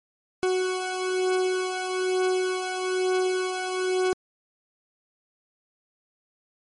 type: beating tone pair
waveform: 40% pulse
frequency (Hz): 370 / 371.1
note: F#4 / F#4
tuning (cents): 0 / +5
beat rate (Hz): 1.1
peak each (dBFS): -24 / -28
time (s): 0.43-4.13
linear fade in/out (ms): 0
effects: low-pass 11000 Hz 12 dB/octave + MP3 48 kbps